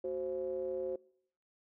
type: ring-modulated tone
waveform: triangle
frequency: 77.78 Hz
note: D#2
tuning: in tune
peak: -29 dBFS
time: 0.04-0.96 s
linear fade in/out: 5 ms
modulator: 450 Hz
effects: noise-tail reverb RT60 0.7 s tail -25 dB re dry